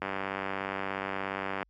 click train, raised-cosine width 0.5 ms, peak -17 dBFS, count 157, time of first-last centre 0.02-1.628 s, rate 97 Hz, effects added 50 Hz sine -46 dBFS peak until 1.69 s + high-pass 150 Hz 12 dB/octave

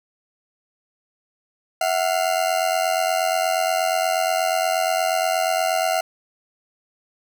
40% pulse ring-modulated tone, 698.5 Hz, F5, in tune, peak -15 dBFS, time 1.81-6.01 s, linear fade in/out 2 ms, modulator 44.2 Hz, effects none

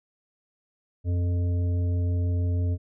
harmonic tone with a mistuned harmonic, 87.31 Hz, F2, in tune, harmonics 1 / 3 / 5 / 7, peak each -22 / -36 / -41 / -45 dBFS, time 1.04-2.78 s, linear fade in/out 50 ms, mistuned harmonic 1, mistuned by +40 cents, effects none

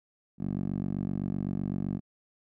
10% pulse tone with band-pass filter, 47.82 Hz, G1, 42 cents flat, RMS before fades -32 dBFS, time 0.38-2.01 s, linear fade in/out 50 ms, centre 200 Hz, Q 1.7, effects none

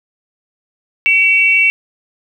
sine tone pair together, 2273 / 2703 Hz, C#7 / E7, +43 / +43 cents, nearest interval minor third, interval 300 cents, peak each -11 dBFS, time 1.06-1.7 s, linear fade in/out 0 ms, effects 7-bit

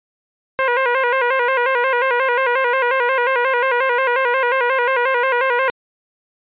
15% pulse tone with vibrato, 506 Hz, B4, 42 cents sharp, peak -8 dBFS, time 0.59-5.7 s, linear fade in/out 0 ms, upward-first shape square, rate 5.6 Hz, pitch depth 80 cents each way, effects resampled to 8000 Hz

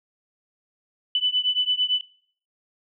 sine beating tone pair, 2989 / 2997.9 Hz, F#7 / F#7, +17 / +22 cents, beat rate 8.9 Hz, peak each -23 dBFS, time 1.15-2.01 s, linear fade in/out 2 ms, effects noise-tail reverb RT60 0.5 s tail -19 dB re dry

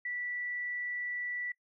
sine tone, 1961 Hz, B6, 13 cents flat, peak -34 dBFS, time 0.05-1.52 s, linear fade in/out 5 ms, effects noise-tail reverb RT60 0.1 s tail -21 dB re dry

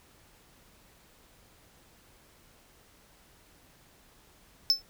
triangle tone with exponential decay, 5274 Hz, E8, in tune, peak -15 dBFS, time 4.7-4.82 s, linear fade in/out 0 ms, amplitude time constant 26 ms, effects pink hiss -60 dBFS RMS until 4.89 s

